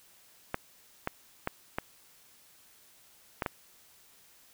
clicks, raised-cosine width 0.5 ms, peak -15 dBFS, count 6, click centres 0.544 / 1.074 / 1.474 / 1.785 / 3.422 / 3.462 s, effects white hiss -60 dBFS RMS until 4.53 s

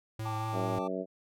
square tone with vibrato, 109.5 Hz, A2, 8 cents flat, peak -35 dBFS, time 0.19-0.79 s, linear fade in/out 5 ms, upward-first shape triangle, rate 4.5 Hz, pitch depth 25 cents each way
triangle chord, G suspended second, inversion none, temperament equal, 784 / 880 / 1174.7 Hz, G5 / A5 / D6, 0 / 0 / 0 cents, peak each -38 dBFS, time 0.25-0.88 s, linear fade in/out 10 ms
harmonic tone, 93.7 Hz, F#2, 22 cents sharp, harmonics 2 / 3 / 4 / 5 / 6 / 7, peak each -39 / -39 / -39 / -39 / -39 / -39 dBFS, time 0.52-1.06 s, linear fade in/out 50 ms
effects none

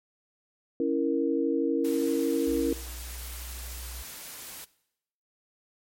sine chord, A# diminished, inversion first, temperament equal, 277.2 / 329.6 / 466.2 Hz, C#4 / E4 / A#4, 0 / 0 / 0 cents, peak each -28 dBFS, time 0.8-2.73 s, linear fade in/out 2 ms
white noise, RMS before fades -42 dBFS, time 1.84-4.65 s, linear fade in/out 10 ms
sine tone with pitch glide, 60.6 to 61.59 Hz, B1 to B1, -32 to -4 cents, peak -38 dBFS, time 2.47-4.03 s, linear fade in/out 10 ms, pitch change +28 cents, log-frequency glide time 3.12-3.3 s
effects noise-tail reverb RT60 0.8 s tail -20 dB re dry + MP3 64 kbps

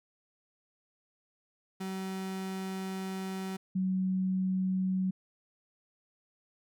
35% pulse / sine tone pair in turn, 190 / 187.28 Hz, F#3 / F#3, +46 / +21 cents, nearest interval unison, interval 25 cents, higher first, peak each -33 / -27 dBFS, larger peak second, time 1.8-3.57 / 3.75-5.11 s, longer first, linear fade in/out 10 ms, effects none

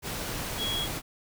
sine tone in noise, 3322 Hz, G#7, in tune, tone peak -29 dBFS, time 0.57-0.88 s, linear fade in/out 50 ms, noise pink, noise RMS -34 dBFS, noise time 0.02-1.02 s, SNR +2 dB, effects none

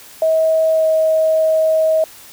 sine tone with pitch glide, 640 to 635.2 Hz, D#5 to D#5, +49 to +36 cents, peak -11 dBFS, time 0.22-2.04 s, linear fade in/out 2 ms, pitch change -13 cents, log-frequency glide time 0.72-0.85 s, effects white hiss -40 dBFS RMS until 2.32 s

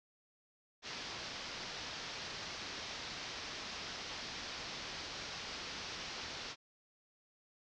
white low-pass noise, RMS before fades -45 dBFS, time 0.82-6.56 s, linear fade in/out 50 ms, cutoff 5700 Hz, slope 48 dB/octave, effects none

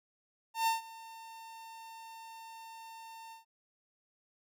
45% pulse tone with ADSR envelope, 904 Hz, A5, 47 cents sharp, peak -26 dBFS, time 0.54-3.45 s, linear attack 130 ms, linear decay 140 ms, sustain -21 dB, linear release 130 ms, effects none

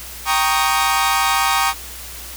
sawtooth chord, Eb dominant seventh, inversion first, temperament equal, 784 / 932.3 / 1108.7 / 1244.5 Hz, G5 / Bb5 / Db6 / Eb6, 0 / 0 / 0 / 0 cents, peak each -17 dBFS, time 0.25-1.74 s, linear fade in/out 50 ms, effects added 60 Hz sine -38 dBFS peak until 2.36 s + white hiss -34 dBFS RMS until 2.36 s

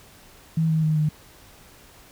sine tone with pitch steps, 161.5 / 158.54 / 155.64 / 152.79 Hz, E3 / D#3 / D#3 / D#3, -35 / +33 / +1 / -31 cents, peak -18 dBFS, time 0.57-1.09 s, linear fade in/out 5 ms, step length 130 ms, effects pink hiss -50 dBFS RMS until 2.11 s

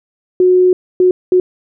sine tone bursts at uneven times, 365.5 Hz, F#4, 21 cents flat, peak -6 dBFS, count 3, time 0.4-0.73 / 1-1.11 / 1.32-1.4 s, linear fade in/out 2 ms, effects none

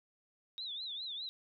sine tone with vibrato, 3729 Hz, A#7, in tune, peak -39 dBFS, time 0.58-1.29 s, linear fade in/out 0 ms, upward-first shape triangle, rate 4.9 Hz, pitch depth 190 cents each way, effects none

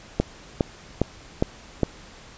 click train, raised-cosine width 2 ms, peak -5 dBFS, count 5, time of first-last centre 0.2-1.833 s, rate 2.45 Hz, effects pink hiss -46 dBFS RMS until 2.37 s + resampled to 16000 Hz

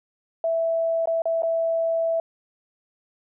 sine tone with dropouts, 659.3 Hz, E5, in tune, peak -20 dBFS, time 0.44-2.2 s, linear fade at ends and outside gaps 2 ms, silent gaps 1.057-1.073 / 1.22-1.255 / 1.422-1.432 s, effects none

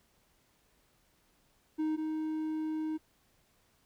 triangle tone pair in turn, 311.5 / 312.7 Hz, D#4 / D#4, +2 / +9 cents, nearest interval unison, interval 7 cents, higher second, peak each -27 / -30 dBFS, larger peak first, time 1.78-1.97 / 1.97-2.98 s, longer second, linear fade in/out 20 ms, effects pink hiss -70 dBFS RMS until 3.85 s

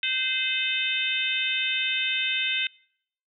harmonic tone with a mistuned harmonic, 518 Hz, C5, 17 cents flat, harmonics 3 / 4 / 5 / 6 / 7, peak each -34 / -32 / -28 / -30 / -29 dBFS, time 0.03-2.67 s, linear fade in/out 2 ms, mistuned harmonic 6, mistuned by -33 cents, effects noise-tail reverb RT60 0.7 s tail -26 dB re dry

